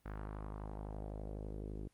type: tone with low-pass filter sweep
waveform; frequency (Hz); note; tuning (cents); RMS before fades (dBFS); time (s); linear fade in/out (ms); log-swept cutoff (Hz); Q
sawtooth; 51.91; G#1; 0; -44; 0.05-1.88; 10; 1500 to 360; 2.2
effects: pink hiss -74 dBFS RMS until 1.93 s + Opus 32 kbps